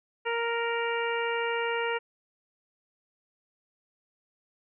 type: harmonic tone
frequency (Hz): 466.2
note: A#4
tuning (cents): 0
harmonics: 1 / 2 / 3 / 4 / 5 / 6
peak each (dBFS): -30 / -33 / -35 / -36 / -37 / -38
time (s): 0.25-1.99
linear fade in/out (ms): 20
effects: none